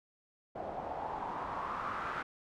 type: noise with low-pass filter sweep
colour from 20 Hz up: white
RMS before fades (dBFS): -39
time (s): 0.55-2.23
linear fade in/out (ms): 10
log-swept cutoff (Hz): 670 to 1400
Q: 3.9
effects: none